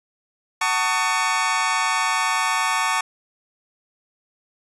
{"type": "chord", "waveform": "25% pulse", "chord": "D# half-diminished seventh", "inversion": "first", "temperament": "just", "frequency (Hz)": [746.7, 896, 1120.1, 1244.5], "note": ["F#5", "A5", "C#6", "D#6"], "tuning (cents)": [16, 31, 18, 0], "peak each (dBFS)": [-25, -20, -19, -24], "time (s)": [0.61, 3.01], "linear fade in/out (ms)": 5, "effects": ["resampled to 24000 Hz", "8-bit"]}